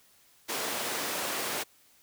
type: high-pass noise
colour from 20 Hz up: pink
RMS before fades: -33 dBFS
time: 0.48-1.64 s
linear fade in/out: 20 ms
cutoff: 360 Hz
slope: 12 dB/octave
effects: white hiss -62 dBFS RMS until 2.02 s